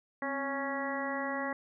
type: harmonic tone with a mistuned harmonic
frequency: 277.2 Hz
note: C#4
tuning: in tune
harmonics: 1 / 2 / 3 / 4 / 5 / 6 / 7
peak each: -38 / -38 / -40 / -40 / -46 / -42 / -39 dBFS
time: 0.22-1.53 s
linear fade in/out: 2 ms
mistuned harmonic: 1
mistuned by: -72 cents
effects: none